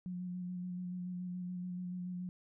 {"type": "tone with vibrato", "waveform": "sine", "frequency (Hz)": 180, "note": "F#3", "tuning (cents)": -47, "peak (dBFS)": -38, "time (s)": [0.06, 2.29], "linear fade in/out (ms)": 0, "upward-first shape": "square", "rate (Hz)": 7, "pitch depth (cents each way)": 16, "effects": []}